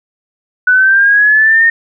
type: linear sweep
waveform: sine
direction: up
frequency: 1480 to 1846 Hz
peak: -5 dBFS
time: 0.67-1.7 s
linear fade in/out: 5 ms
effects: none